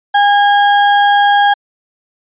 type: tone with sample-and-hold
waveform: sine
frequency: 813 Hz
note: G#5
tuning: 37 cents flat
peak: -6 dBFS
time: 0.14-1.54 s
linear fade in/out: 10 ms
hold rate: 2450 Hz
effects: resampled to 8000 Hz